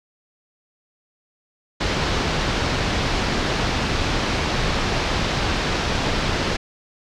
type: low-pass noise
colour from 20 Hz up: pink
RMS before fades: -22 dBFS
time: 1.8-6.57 s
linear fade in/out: 10 ms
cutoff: 5300 Hz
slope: 24 dB/octave
effects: none